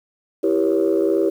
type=chord; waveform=sine; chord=E diminished seventh; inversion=none; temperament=equal with one note detuned; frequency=329.6 / 392 / 478.4 / 554.4 Hz; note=E4 / G4 / Bb4 / Db5; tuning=0 / 0 / +45 / 0 cents; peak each=-19 / -18 / -23 / -23 dBFS; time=0.43-1.3 s; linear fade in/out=10 ms; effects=tanh soft clip ceiling -8 dBFS + 8-bit